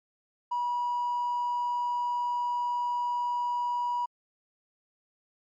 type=tone with hard clipping; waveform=sine; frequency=969 Hz; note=B5; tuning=33 cents flat; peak=-27 dBFS; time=0.51-4.06 s; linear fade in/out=10 ms; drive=1 dB; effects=MP3 48 kbps